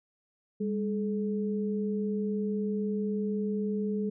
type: tone pair together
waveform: sine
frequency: 202 / 428.1 Hz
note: G#3 / A4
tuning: -48 / -47 cents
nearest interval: octave + minor second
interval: 1301 cents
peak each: -29 / -33 dBFS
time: 0.6-4.1 s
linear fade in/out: 10 ms
effects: none